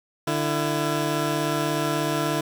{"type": "tone pair together", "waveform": "15% pulse", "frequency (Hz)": [149.4, 335.4], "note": ["D3", "E4"], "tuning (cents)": [30, 30], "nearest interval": "octave + major second", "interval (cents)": 1400, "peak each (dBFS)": -19, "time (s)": [0.27, 2.41], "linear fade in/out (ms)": 5, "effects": []}